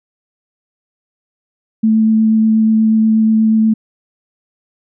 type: tone with vibrato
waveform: sine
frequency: 220 Hz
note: A3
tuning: in tune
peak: -8 dBFS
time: 1.83-3.74 s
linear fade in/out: 10 ms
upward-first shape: sine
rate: 8.3 Hz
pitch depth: 9 cents each way
effects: none